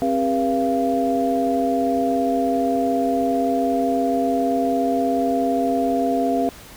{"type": "tone cluster", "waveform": "sine", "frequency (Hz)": [266.2, 403.5, 480.8, 686], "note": ["C4", "G#4", "B4", "F5"], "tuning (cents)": [30, -50, -46, -31], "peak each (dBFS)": [-21, -27, -26, -21], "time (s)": [0.02, 6.49], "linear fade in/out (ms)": 0, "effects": ["pink hiss -42 dBFS RMS until 6.76 s"]}